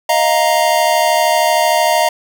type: chord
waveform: square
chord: Eb suspended second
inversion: none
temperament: equal with one note detuned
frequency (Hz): 625.5 / 698.5 / 932.3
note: Eb5 / F5 / Bb5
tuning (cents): +9 / 0 / 0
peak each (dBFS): -16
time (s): 0.09-2.09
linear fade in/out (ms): 5
effects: none